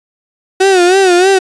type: tone with vibrato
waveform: 35% pulse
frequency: 370 Hz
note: F#4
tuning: in tune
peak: -4 dBFS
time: 0.6-1.39 s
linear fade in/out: 10 ms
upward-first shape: sine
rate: 3.2 Hz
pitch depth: 99 cents each way
effects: resampled to 22050 Hz